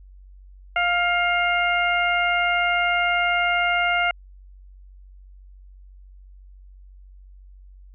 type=harmonic tone with a mistuned harmonic; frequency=700 Hz; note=F5; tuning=4 cents sharp; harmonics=1 / 2 / 3 / 4; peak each=-23 / -23 / -23 / -28 dBFS; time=0.76-4.11 s; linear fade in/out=2 ms; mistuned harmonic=3; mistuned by=+27 cents; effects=added 47 Hz sine -43 dBFS peak until 7.94 s